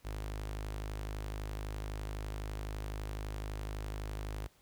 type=tone with notch filter; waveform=sawtooth; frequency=51.91 Hz; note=G#1; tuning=in tune; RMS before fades=-40 dBFS; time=0.04-4.48 s; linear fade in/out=20 ms; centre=190 Hz; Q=1.5; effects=pink hiss -67 dBFS RMS until 4.61 s